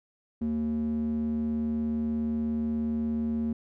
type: tone with band-pass filter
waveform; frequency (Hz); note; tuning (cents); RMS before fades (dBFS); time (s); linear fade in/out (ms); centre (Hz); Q
square; 76.4; D#2; -31; -29; 0.41-3.53; 5; 240; 4.6
effects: none